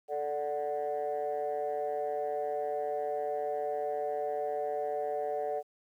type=chord; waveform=sine; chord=D major; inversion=second; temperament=equal; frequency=440 / 587.3 / 740 Hz; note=A4 / D5 / F#5; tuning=0 / 0 / 0 cents; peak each=-34 dBFS; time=0.08-5.63 s; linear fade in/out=50 ms; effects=tanh soft clip ceiling -25 dBFS + 11-bit